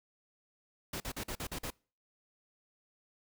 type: noise bursts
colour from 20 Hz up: pink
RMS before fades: -39 dBFS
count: 7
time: 0.93-1.704 s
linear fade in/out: 5 ms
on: 72 ms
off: 45 ms
effects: noise-tail reverb RT60 0.4 s tail -26 dB re dry